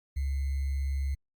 sine tone with sample-and-hold, 68.6 Hz, C#2, 17 cents flat, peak -27 dBFS, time 0.16-1.15 s, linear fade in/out 10 ms, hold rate 2100 Hz, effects Opus 48 kbps

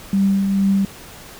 sine tone with tremolo, 196 Hz, G3, in tune, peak -12 dBFS, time 0.13-0.85 s, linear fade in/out 2 ms, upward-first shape triangle, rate 2.2 Hz, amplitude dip 40%, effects pink hiss -39 dBFS RMS until 1.39 s

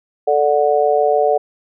harmonic tone, 146.83 Hz, D3, in tune, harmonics 3 / 4 / 5, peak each -16 / -16 / -16 dBFS, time 0.27-1.38 s, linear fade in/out 10 ms, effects none

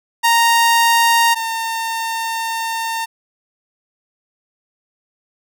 sawtooth tone pair in turn, 929 / 908.3 Hz, A#5 / A#5, -6 / -45 cents, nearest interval unison, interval 39 cents, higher first, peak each -7 / -16 dBFS, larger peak first, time 0.23-1.35 / 1.35-3.06 s, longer second, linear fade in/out 20 ms, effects none

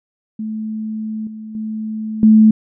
sine tone with level steps, 217.6 Hz, A3, 19 cents flat, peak -21 / -28 / -21 / -5 dBFS, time 0.39-2.51 s, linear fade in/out 5 ms, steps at 1.27 / 1.55 / 2.23 s, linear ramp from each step 2 ms, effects none

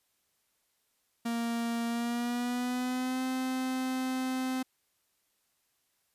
45% pulse tone with pitch glide, 233.1 to 258.6 Hz, A#3 to C4, 0 to -20 cents, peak -30 dBFS, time 1.25-4.63 s, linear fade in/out 10 ms, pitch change +180 cents, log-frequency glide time 1.87-3.22 s, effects white hiss -75 dBFS RMS until 6.14 s + resampled to 32000 Hz

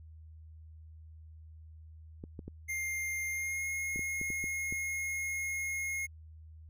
clicks, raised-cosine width 3 ms, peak -29 dBFS, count 9, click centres 2.239 / 2.392 / 2.48 / 3.96 / 3.993 / 4.214 / 4.303 / 4.441 / 4.725 s
square tone with pitch glide, 2112 to 2153 Hz, C7 to C7, +16 to +49 cents, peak -34 dBFS, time 2.68-6.07 s, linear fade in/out 20 ms, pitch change +33 cents, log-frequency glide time 3.3-3.66 s
effects added 79 Hz sine -49 dBFS peak until 6.69 s

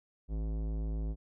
sine tone with tanh clipping, 53.8 Hz, A1, 38 cents flat, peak -34 dBFS, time 0.28-1.16 s, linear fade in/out 50 ms, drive 17 dB, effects none

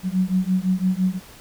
sine beating tone pair, 182.8 / 188.7 Hz, F#3 / F#3, -21 / +34 cents, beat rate 5.9 Hz, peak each -21 dBFS, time 0.03-1.2 s, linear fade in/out 50 ms, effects pink hiss -45 dBFS RMS until 1.4 s

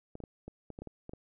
clicks, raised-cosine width 2 ms, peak -30 dBFS, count 10, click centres 0.154 / 0.203 / 0.238 / 0.48 / 0.703 / 0.789 / 0.82 / 0.873 / 1.094 / 1.135 s, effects none

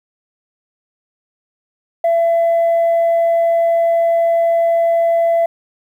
sine tone, 672 Hz, E5, 33 cents sharp, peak -9 dBFS, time 2.04-5.46 s, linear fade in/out 5 ms, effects tanh soft clip ceiling -9 dBFS + 8-bit

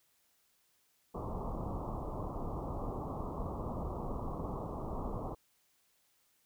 pink low-pass noise, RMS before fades -39 dBFS, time 1.14-5.35 s, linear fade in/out 10 ms, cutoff 1200 Hz, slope 96 dB/octave, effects white hiss -73 dBFS RMS until 6.45 s

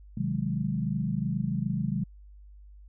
sine chord, Ab dominant seventh, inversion first, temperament equal with one note detuned, 130.81 / 157.55 / 185 / 207.7 Hz, C3 / Eb3 / Gb3 / Ab3, 0 / +22 / 0 / 0 cents, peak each -32 dBFS, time 0.17-2.04 s, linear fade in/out 5 ms, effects added 50 Hz sine -47 dBFS peak until 2.88 s

